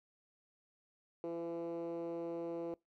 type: tone with band-pass filter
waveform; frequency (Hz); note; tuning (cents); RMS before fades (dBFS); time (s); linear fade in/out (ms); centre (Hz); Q
10% pulse; 168.5; E3; +38; -41; 1.24-2.74; 0; 410; 7
effects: noise-tail reverb RT60 0.2 s tail -24 dB re dry